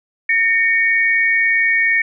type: tone pair together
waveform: sine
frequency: 1830.5 / 2239 Hz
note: A#6 / C#7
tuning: -32 / +17 cents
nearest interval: minor third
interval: 349 cents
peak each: -15 dBFS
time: 0.29-2.02 s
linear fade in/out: 5 ms
effects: none